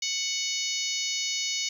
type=harmonic tone; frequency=740 Hz; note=F#5; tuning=in tune; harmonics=3 / 4 / 5 / 6 / 7 / 8 / 9; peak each=-35 / -35 / -35 / -35 / -35 / -35 / -35 dBFS; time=0.02-1.69 s; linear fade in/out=5 ms; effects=9-bit